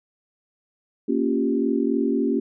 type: chord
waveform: sine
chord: G half-diminished seventh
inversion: first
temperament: equal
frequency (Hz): 233.1 / 277.2 / 349.2 / 392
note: Bb3 / Db4 / F4 / G4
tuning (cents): 0 / 0 / 0 / 0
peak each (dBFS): -24 / -23 / -27 / -26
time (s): 1.08-2.4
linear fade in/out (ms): 10
effects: none